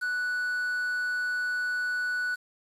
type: tone with quantisation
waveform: triangle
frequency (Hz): 1480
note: F#6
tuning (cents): 0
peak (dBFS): -25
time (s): 0.01-2.36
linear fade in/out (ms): 20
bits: 8
effects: resampled to 32000 Hz